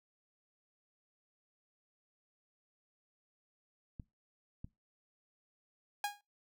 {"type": "clicks", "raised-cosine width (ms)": 5, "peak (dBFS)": -32, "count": 2, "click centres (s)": [3.998, 4.645]}
{"type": "tone with exponential decay", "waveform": "sawtooth", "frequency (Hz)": 820, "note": "G#5", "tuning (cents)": -22, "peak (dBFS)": -27, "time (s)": [6.04, 6.21], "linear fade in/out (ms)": 2, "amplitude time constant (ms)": 36}
{"effects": ["noise-tail reverb RT60 0.2 s tail -21 dB re dry"]}